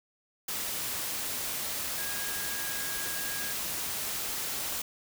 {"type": "tone in noise", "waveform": "sine", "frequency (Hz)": 1640, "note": "G#6", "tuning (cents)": -22, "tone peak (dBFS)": -40, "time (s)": [1.98, 3.53], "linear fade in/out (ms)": 5, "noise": "white", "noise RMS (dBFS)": -34, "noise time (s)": [0.48, 4.82], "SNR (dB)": -9, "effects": []}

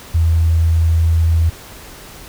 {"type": "tone", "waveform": "sine", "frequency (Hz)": 82.2, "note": "E2", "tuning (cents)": -4, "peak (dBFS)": -10, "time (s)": [0.14, 1.5], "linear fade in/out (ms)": 10, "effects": ["pink hiss -37 dBFS RMS until 2.28 s"]}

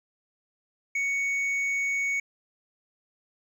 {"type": "tone with hard clipping", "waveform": "sine", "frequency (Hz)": 2226, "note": "C#7", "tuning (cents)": 7, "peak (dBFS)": -26, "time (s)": [0.95, 2.2], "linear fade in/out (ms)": 5, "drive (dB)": 4, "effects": []}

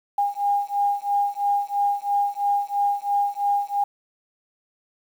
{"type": "beating tone pair", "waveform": "sine", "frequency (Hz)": [809, 812], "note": ["G#5", "G#5"], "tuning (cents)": [-46, -39], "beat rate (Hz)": 3, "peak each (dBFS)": [-23, -23], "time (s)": [0.18, 3.84], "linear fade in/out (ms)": 5, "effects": ["8-bit"]}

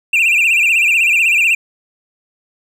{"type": "tone with vibrato", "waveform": "triangle", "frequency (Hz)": 2553, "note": "D#7", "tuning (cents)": 44, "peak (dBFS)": -8, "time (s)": [0.13, 1.55], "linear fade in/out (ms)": 5, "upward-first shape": "sine", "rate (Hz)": 16, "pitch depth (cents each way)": 140, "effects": []}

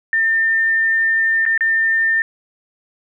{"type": "tone with dropouts", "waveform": "sine", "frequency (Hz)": 1803, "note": "A6", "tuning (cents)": 42, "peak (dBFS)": -13, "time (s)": [0.13, 2.22], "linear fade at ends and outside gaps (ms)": 1, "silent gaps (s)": [[1.453, 1.462], [1.577, 1.608]], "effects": []}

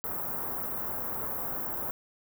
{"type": "band-stop noise", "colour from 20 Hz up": "white", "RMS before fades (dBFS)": -34, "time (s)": [0.04, 1.91], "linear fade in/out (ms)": 0, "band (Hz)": [1300, 15000], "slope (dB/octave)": 24, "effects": []}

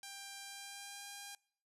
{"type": "tone with pitch glide", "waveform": "5% pulse", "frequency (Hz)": [793, 805], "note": ["G5", "G5"], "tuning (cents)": [20, 46], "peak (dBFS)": -35, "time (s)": [0.03, 1.35], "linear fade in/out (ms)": 2, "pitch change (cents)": 26, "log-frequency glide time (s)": [0.43, 1.05], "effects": ["noise-tail reverb RT60 0.6 s tail -24 dB re dry", "resampled to 32000 Hz"]}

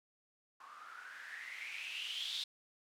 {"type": "noise with low-pass filter sweep", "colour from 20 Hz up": "violet", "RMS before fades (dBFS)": -45, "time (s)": [0.6, 2.44], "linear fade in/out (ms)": 5, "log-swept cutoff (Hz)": [1100, 3800], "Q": 8.4, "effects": []}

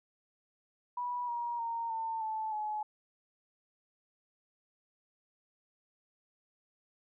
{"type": "tone with pitch steps", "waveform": "sine", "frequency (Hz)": [977, 950.3, 924.3, 899, 874.4, 850.5], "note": ["B5", "A#5", "A#5", "A5", "A5", "G#5"], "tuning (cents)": [-19, 33, -15, 37, -11, 41], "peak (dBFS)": -33, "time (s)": [0.97, 2.83], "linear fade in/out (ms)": 5, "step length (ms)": 310, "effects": []}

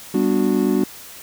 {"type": "chord", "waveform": "triangle", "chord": "G major seventh", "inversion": "none", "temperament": "just", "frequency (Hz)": [196, 245, 294, 367.5], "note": ["G3", "B3", "D4", "F#4"], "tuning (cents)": [0, -14, 2, -12], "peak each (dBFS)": -19, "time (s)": [0.14, 0.84], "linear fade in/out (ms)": 5, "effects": ["white hiss -39 dBFS RMS until 1.22 s"]}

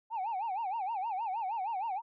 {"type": "tone with vibrato", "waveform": "sine", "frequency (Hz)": 830.6, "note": "G#5", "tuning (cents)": 0, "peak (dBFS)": -30, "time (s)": [0.1, 2.02], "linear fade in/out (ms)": 50, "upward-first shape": "sine", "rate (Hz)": 6.4, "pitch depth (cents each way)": 210, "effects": ["tanh soft clip ceiling -30 dBFS"]}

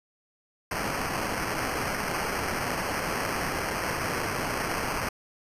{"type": "noise with sample-and-hold", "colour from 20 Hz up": "white", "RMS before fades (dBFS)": -30, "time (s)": [0.71, 5.09], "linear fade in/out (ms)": 5, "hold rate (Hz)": 3675, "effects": ["resampled to 32000 Hz"]}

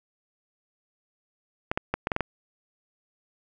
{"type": "clicks", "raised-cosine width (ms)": 0.5, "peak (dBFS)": -10, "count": 7, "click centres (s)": [1.715, 1.775, 1.94, 2.071, 2.118, 2.164, 2.207], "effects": []}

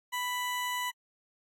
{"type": "tone", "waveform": "20% pulse", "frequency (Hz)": 990, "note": "B5", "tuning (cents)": 4, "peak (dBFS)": -26, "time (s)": [0.12, 0.91], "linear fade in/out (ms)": 20, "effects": ["AAC 48 kbps"]}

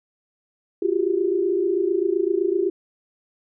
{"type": "tone cluster", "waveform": "sine", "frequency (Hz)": [344, 372.2, 399.7], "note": ["F4", "F#4", "G4"], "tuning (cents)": [-26, 10, 34], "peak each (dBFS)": -23, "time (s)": [0.82, 2.7], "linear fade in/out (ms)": 5, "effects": []}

